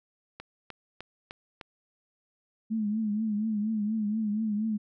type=click train; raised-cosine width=0.3 ms; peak=-24 dBFS; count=5; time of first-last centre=0.4-1.612 s; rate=3.3 Hz
type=tone with vibrato; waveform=sine; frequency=214.3 Hz; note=A3; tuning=45 cents flat; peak=-26 dBFS; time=2.7-4.78 s; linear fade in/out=20 ms; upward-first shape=triangle; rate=4.2 Hz; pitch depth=89 cents each way
effects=none